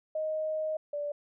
sine tone pair in turn, 624 / 583.6 Hz, D#5 / D5, +5 / -11 cents, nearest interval minor second, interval 116 cents, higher first, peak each -29 / -31 dBFS, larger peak first, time 0.15-0.77 / 0.93-1.12 s, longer first, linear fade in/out 5 ms, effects none

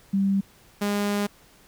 sine / sawtooth tone pair in turn, 196 / 204.3 Hz, G3 / G#3, 0 / -28 cents, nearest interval minor second, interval 72 cents, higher second, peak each -19 dBFS, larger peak neither, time 0.13-0.41 / 0.81-1.27 s, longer second, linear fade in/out 10 ms, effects pink hiss -55 dBFS RMS until 1.67 s

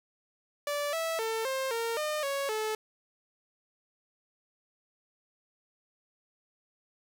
sawtooth tone with pitch steps, 581 / 654 / 447.5 / 530 / 460.3 / 607 / 555 / 433.5 Hz, D5 / E5 / A4 / C5 / A#4 / D#5 / C#5 / A4, -19 / -14 / +29 / +22 / -22 / -43 / +2 / -26 cents, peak -26 dBFS, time 0.67-2.75 s, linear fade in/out 2 ms, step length 260 ms, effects none

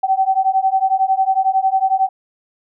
sine beating tone pair, 761 / 772 Hz, F#5 / G5, +48 / -27 cents, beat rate 11 Hz, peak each -16 dBFS, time 0.03-2.09 s, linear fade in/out 10 ms, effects none

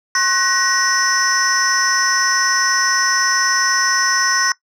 sine tone cluster, 1077 / 1496 / 1891 / 5330 / 5960 Hz, C6 / F#6 / A#6 / E8 / F#8, +50 / +19 / +24 / +18 / +12 cents, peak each -19 dBFS, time 0.15-4.52 s, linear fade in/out 2 ms, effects noise-tail reverb RT60 0.1 s tail -19 dB re dry + tanh soft clip ceiling -7 dBFS

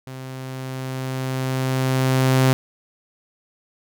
sawtooth tone with level ramp, 130.81 Hz, C3, in tune, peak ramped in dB -29 to -9 dBFS, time 0.07-2.53 s, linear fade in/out 0 ms, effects none

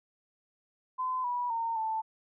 sine tone with pitch steps, 1022 / 975 / 916 / 883 Hz, C6 / B5 / A#5 / A5, -41 / -23 / -31 / +6 cents, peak -29 dBFS, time 0.98-2.02 s, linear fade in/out 20 ms, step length 260 ms, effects none

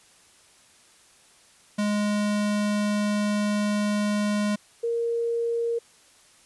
square / sine tone pair in turn, 207.7 / 466.3 Hz, G#3 / A#4, 0 / +1 cents, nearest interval octave + major second, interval 1401 cents, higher second, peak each -23 dBFS, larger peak neither, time 1.78-4.56 / 4.83-5.79 s, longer first, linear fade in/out 10 ms, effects white hiss -56 dBFS RMS until 6.45 s + resampled to 24000 Hz

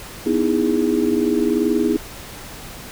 sine chord, E major seventh, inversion second, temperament just, 247.2 / 309 / 329.6 / 412 Hz, B3 / D#4 / E4 / G#4, +2 / -12 / 0 / -14 cents, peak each -21 dBFS, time 0.26-1.97 s, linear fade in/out 5 ms, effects pink hiss -36 dBFS RMS until 2.91 s

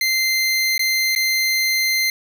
25% pulse tone with dropouts, 2080 Hz, C7, 11 cents flat, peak -13 dBFS, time 0.01-2.1 s, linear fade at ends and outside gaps 2 ms, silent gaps 0.779-0.793 / 1.151-1.16 s, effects none

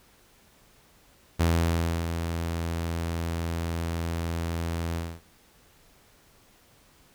sawtooth tone with ADSR envelope, 83.6 Hz, E2, 25 cents sharp, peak -16 dBFS, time 1.39-5.21 s, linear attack 14 ms, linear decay 650 ms, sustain -8 dB, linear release 250 ms, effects pink hiss -59 dBFS RMS until 7.14 s

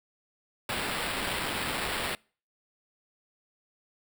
white noise with sample-and-hold, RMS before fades -32 dBFS, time 0.69-2.15 s, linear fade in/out 2 ms, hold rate 6300 Hz, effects noise-tail reverb RT60 0.4 s tail -26 dB re dry

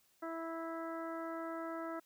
harmonic tone, 328.7 Hz, E4, 5 cents flat, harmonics 1 / 2 / 3 / 4 / 5 / 6, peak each -43 / -44 / -50 / -46 / -54 / -57 dBFS, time 0.22-2 s, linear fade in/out 10 ms, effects white hiss -72 dBFS RMS until 2.05 s

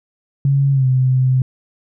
sine tone with pitch glide, 138.59 to 129.31 Hz, C#3 to C3, 0 to -20 cents, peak -11 dBFS, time 0.45-1.42 s, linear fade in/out 2 ms, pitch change -120 cents, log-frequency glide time 0.72-0.86 s, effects none

